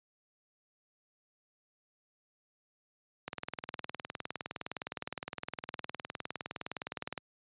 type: click train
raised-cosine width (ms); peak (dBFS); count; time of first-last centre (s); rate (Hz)
0.3; -21; 77; 3.28-7.177; 19.5
effects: high-pass 100 Hz 12 dB/octave + resampled to 8000 Hz